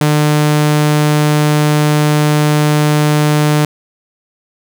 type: tone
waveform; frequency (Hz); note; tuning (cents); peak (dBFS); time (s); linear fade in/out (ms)
sawtooth; 150; D3; +37; -5; 0.01-3.65; 2
effects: none